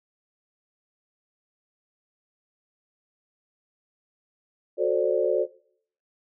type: chord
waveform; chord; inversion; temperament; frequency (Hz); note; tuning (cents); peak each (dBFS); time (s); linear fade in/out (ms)
sine; D dominant seventh; first; just; 367.1 / 440.5 / 528.6 / 587.3; F#4 / A4 / C5 / D5; -14 / +2 / +18 / 0; -26; 4.77-5.47; 50
effects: noise-tail reverb RT60 0.6 s tail -21 dB re dry